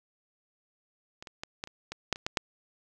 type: clicks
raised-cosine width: 0.2 ms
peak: -25 / -26 / -19 / -17 / -28 / -20 / -9 / -25 / -13 / -8 dBFS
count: 10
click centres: 1.225 / 1.272 / 1.435 / 1.639 / 1.674 / 1.92 / 2.127 / 2.159 / 2.265 / 2.372 s
effects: none